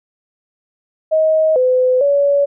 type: tone with pitch steps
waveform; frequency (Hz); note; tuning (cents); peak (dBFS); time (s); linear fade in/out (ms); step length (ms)
sine; 631 / 508 / 567; D#5 / B4 / C#5; +24 / +49 / +39; -10; 1.11-2.46; 20; 450
effects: none